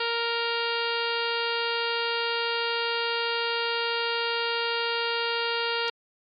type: harmonic tone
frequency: 466.2 Hz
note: A#4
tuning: in tune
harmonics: 1 / 2 / 3 / 4 / 5 / 6 / 7 / 8 / 9 / 10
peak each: -31 / -33 / -32 / -37 / -38 / -33 / -37 / -38 / -38 / -38 dBFS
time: 0-5.9 s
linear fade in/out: 5 ms
effects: AAC 64 kbps